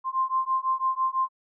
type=beating tone pair; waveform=sine; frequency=1046.5 / 1052.5 Hz; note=C6 / C6; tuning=0 / +10 cents; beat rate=6 Hz; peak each=-26 dBFS; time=0.04-1.29 s; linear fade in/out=50 ms; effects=none